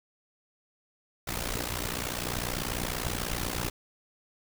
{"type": "noise with amplitude modulation", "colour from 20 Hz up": "pink", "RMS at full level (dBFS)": -29, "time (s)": [1.27, 3.7], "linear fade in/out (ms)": 10, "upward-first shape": "sine", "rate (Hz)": 60.2, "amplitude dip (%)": 85, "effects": []}